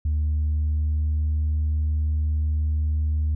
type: tone with pitch glide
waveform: sine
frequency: 75.8 to 76.42 Hz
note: D#2 to D#2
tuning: -45 to -31 cents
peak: -18 dBFS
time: 0.05-3.35 s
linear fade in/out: 5 ms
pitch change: +14 cents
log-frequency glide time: 0.29-1.31 s
effects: tanh soft clip ceiling -18 dBFS